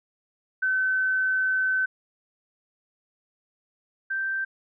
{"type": "tone pair in turn", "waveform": "sine", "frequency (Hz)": [1525, 1563.4], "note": ["G6", "G6"], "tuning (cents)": [-48, -5], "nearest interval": "unison", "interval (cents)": 43, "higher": "second", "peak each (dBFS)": [-21, -25], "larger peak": "first", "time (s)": [[0.62, 1.86], [4.1, 4.45]], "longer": "first", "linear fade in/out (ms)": 10, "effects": []}